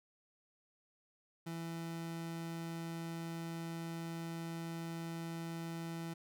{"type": "tone", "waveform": "30% pulse", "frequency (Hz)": 166.1, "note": "E3", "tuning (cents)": 13, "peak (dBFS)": -38, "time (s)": [1.46, 6.14], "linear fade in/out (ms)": 10, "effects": []}